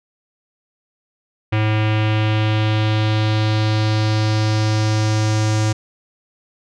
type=tone with low-pass filter sweep; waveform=square; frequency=108 Hz; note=A2; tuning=32 cents flat; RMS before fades=-17 dBFS; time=1.52-5.73 s; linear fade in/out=10 ms; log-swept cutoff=2600 to 6700 Hz; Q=2.4; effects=none